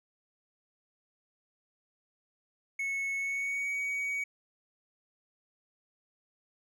triangle tone with pitch glide, 2200 to 2255 Hz, C#7 to C#7, -14 to +29 cents, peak -29 dBFS, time 2.79-4.24 s, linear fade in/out 5 ms, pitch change +43 cents, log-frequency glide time 3.17-3.75 s, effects none

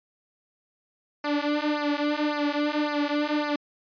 sawtooth tone with flanger, 295.2 Hz, D4, 9 cents sharp, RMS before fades -26 dBFS, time 1.24-3.56 s, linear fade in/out 5 ms, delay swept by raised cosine 0.28 to 4.58 ms, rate 1.8 Hz, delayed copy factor -1, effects resampled to 11025 Hz

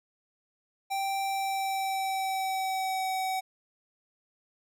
square tone with pitch glide, 782 to 756.7 Hz, G5 to F#5, -4 to +39 cents, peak -29 dBFS, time 0.9-3.41 s, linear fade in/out 20 ms, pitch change -57 cents, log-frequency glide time 1.21-3.11 s, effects none

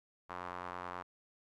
sawtooth tone with band-pass filter, 89.5 Hz, F2, 43 cents sharp, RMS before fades -44 dBFS, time 0.29-1.03 s, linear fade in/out 20 ms, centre 1100 Hz, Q 2.3, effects none

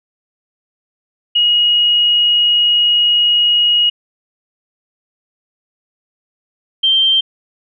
sine tone pair in turn, 2890 / 3145 Hz, F#7 / G7, -41 / +5 cents, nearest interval minor second, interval 146 cents, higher second, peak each -9 dBFS, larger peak neither, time 1.35-3.9 / 6.83-7.21 s, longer first, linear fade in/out 10 ms, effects none

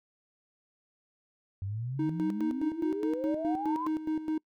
sine exponential sweep, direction up, 93.8 to 1058 Hz, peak -32 dBFS, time 1.62-3.87 s, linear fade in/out 0 ms
triangle tone with tremolo, 312.7 Hz, D#4, 9 cents sharp, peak -25 dBFS, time 1.99-4.38 s, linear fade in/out 5 ms, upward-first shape square, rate 4.8 Hz, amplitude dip 70%
effects noise-tail reverb RT60 0.1 s tail -26 dB re dry

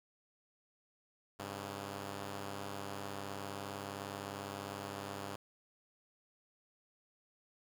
5% pulse tone pair together, 99.68 / 138.1 Hz, G2 / C#3, +29 / -6 cents, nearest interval tritone, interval 565 cents, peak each -31 / -37 dBFS, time 1.39-5.36 s, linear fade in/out 5 ms, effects 11-bit

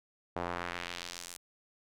sawtooth tone with band-pass filter sweep, 87.31 Hz, F2, in tune, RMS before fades -40 dBFS, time 0.36-1.37 s, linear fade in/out 5 ms, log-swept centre 750 to 9600 Hz, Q 1.1, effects none

